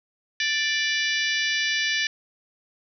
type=harmonic tone with a mistuned harmonic; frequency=587.3 Hz; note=D5; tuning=in tune; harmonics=3 / 4 / 5 / 6 / 7 / 8 / 9 / 10; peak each=-26 / -28 / -30 / -32 / -33 / -34 / -35 / -36 dBFS; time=0.4-2.07 s; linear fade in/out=2 ms; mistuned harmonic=7; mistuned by=-57 cents; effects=none